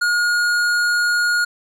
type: tone with hard clipping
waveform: sine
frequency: 1434 Hz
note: F6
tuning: 45 cents sharp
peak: -17 dBFS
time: 0.01-1.45 s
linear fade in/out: 10 ms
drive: 12 dB
effects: none